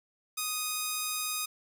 5% pulse tone, 1244.5 Hz, D#6, in tune, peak -19 dBFS, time 0.37-1.46 s, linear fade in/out 10 ms, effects none

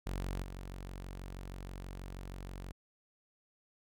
sawtooth tone with level steps, 46.25 Hz, F#1, in tune, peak -32 / -39 dBFS, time 0.06-2.72 s, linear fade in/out 10 ms, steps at 0.43 s, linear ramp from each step 5 ms, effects none

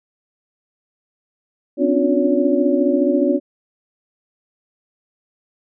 sine tone cluster, 255.6 / 280.3 / 294.7 / 356.3 / 567 Hz, C4 / C#4 / D4 / F4 / C#5, -40 / +19 / +6 / +35 / +39 cents, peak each -20 dBFS, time 1.77-3.4 s, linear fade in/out 50 ms, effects none

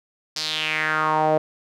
sawtooth tone with band-pass filter sweep, 155.56 Hz, D#3, in tune, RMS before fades -22 dBFS, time 0.36-1.38 s, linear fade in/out 5 ms, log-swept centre 5100 to 580 Hz, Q 4, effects none

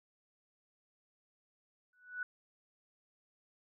sine tone with exponential growth, 1480 Hz, F#6, in tune, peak -33 dBFS, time 1.93-2.23 s, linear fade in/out 2 ms, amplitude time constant 64 ms, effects none

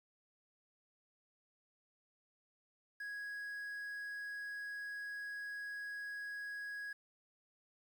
triangle tone with quantisation, 1661.2 Hz, G#6, in tune, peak -40 dBFS, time 3-6.93 s, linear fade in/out 5 ms, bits 11, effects none

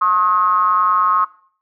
triangle ring-modulated tone, 95.5 Hz, G2, 45 cents flat, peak -7 dBFS, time 0.01-1.25 s, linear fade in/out 10 ms, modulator 1170 Hz, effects noise-tail reverb RT60 0.5 s tail -18 dB re dry

